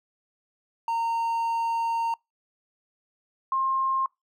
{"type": "tone pair in turn", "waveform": ["triangle", "sine"], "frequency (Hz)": [920, 1063.4], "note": ["A#5", "C6"], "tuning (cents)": [-23, 28], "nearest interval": "minor third", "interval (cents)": 251, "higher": "second", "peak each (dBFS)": [-22, -22], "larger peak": "neither", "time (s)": [[0.88, 2.14], [3.52, 4.06]], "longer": "first", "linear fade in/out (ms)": 2, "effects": ["noise-tail reverb RT60 0.2 s tail -26 dB re dry"]}